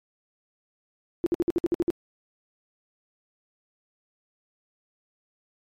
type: tone bursts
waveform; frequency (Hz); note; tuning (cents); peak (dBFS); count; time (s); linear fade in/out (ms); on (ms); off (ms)
sine; 343.2; F4; -30; -19; 9; 1.24-1.903; 0; 23; 57
effects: MP3 64 kbps